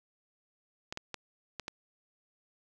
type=clicks; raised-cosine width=0.2 ms; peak=-20 dBFS; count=5; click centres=0.925 / 0.974 / 1.143 / 1.597 / 1.681 s; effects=none